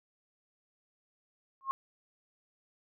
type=tone with exponential growth; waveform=sine; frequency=1077 Hz; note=C6; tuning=50 cents sharp; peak=-24 dBFS; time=1.61-1.71 s; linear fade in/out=0 ms; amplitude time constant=21 ms; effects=none